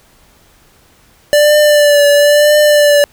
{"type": "tone with vibrato", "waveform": "square", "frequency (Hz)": 587.3, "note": "D5", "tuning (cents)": 0, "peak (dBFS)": -6, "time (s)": [1.33, 3.04], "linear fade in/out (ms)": 0, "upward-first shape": "triangle", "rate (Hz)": 1, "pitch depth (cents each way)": 36, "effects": ["pink hiss -48 dBFS RMS until 3.12 s"]}